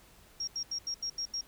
sine tone bursts, 5588 Hz, F8, in tune, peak -32 dBFS, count 7, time 0.4-1.411 s, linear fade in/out 5 ms, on 75 ms, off 81 ms, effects added 50 Hz sine -65 dBFS peak until 1.47 s + pink hiss -59 dBFS RMS until 1.47 s

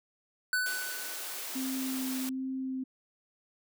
square tone with exponential decay, 1497 Hz, F#6, 20 cents sharp, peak -26 dBFS, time 0.53-1.59 s, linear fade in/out 1 ms, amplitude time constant 230 ms
white high-pass noise, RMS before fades -39 dBFS, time 0.66-2.29 s, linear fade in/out 0 ms, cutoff 280 Hz, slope 48 dB/octave
sine tone with vibrato, 261.6 Hz, C4, in tune, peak -32 dBFS, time 1.55-2.84 s, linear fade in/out 10 ms, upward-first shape sine, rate 1.3 Hz, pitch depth 10 cents each way
effects none

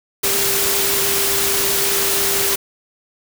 sine tone in noise, 396.4 Hz, G4, 19 cents sharp, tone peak -25 dBFS, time 0.23-2.56 s, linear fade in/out 10 ms, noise white, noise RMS -18 dBFS, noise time 0.23-2.56 s, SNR -10 dB, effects none

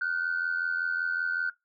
sine tone pair together, 1434.7 / 1520 Hz, F6 / F#6, +46 / +46 cents, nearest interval minor second, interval 100 cents, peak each -28 dBFS, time 0.01-1.5 s, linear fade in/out 5 ms, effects noise-tail reverb RT60 0.2 s tail -22 dB re dry + tanh soft clip ceiling -21 dBFS

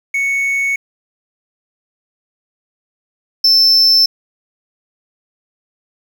triangle tone pair in turn, 2217 / 5310 Hz, C#7 / E8, 0 / +12 cents, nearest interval octave + minor third, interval 1512 cents, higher second, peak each -12 / -6 dBFS, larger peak second, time 0.14-0.76 / 3.44-4.06 s, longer neither, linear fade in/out 5 ms, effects 7-bit

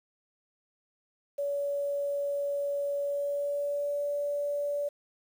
sine tone with pitch glide, 568 to 577.9 Hz, C#5 to D5, +42 to -28 cents, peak -28 dBFS, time 1.38-4.89 s, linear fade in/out 10 ms, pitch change +30 cents, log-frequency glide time 3.01-4.05 s, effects 9-bit

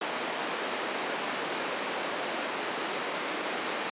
pink band-pass noise, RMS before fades -33 dBFS, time 0.01-3.9 s, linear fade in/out 5 ms, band 310 to 3100 Hz, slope 12 dB/octave, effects high-pass 200 Hz 12 dB/octave + resampled to 8000 Hz

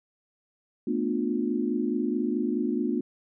sine chord, B half-diminished seventh, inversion third, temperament just, 222.2 / 246.9 / 296.3 / 355.6 Hz, A3 / B3 / D4 / F4, +17 / 0 / +15 / +31 cents, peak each -30 / -29 / -30 / -31 dBFS, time 0.87-3.01 s, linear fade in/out 5 ms, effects none

